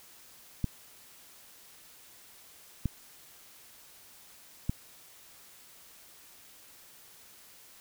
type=clicks; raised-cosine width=5 ms; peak=-16 dBFS; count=3; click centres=0.643 / 2.857 / 4.695 s; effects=white hiss -55 dBFS RMS until 7.8 s